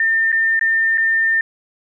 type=tone with dropouts; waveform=sine; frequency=1805 Hz; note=A6; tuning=44 cents sharp; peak=-13 dBFS; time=0-1.41 s; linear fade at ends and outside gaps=2 ms; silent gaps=0.319-0.326 / 0.594-0.611 / 0.975-0.98 s; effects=none